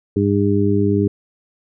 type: harmonic tone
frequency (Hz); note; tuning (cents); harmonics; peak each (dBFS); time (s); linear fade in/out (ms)
101; G#2; -48; 1 / 2 / 3 / 4; -19 / -19 / -19 / -19; 0.16-1.08; 5
effects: none